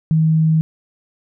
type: tone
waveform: sine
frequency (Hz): 158.9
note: D#3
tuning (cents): +37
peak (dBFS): -11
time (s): 0.11-0.61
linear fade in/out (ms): 0
effects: none